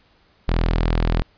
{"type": "tone", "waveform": "sawtooth", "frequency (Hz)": 41.2, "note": "E1", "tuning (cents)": 0, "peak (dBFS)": -13, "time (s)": [0.48, 1.22], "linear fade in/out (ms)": 0, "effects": ["pink hiss -58 dBFS RMS until 1.37 s", "resampled to 11025 Hz"]}